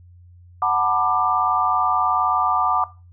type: chord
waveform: sine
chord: B minor seventh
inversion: second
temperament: just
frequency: 740.8 / 889 / 987.8 / 1185.3 Hz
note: F#5 / A5 / B5 / D6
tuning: +2 / +18 / 0 / +16 cents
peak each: -22 / -25 / -25 / -19 dBFS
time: 0.62-2.84 s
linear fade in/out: 2 ms
effects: noise-tail reverb RT60 0.3 s tail -17 dB re dry + added 88 Hz sine -44 dBFS peak until 3.12 s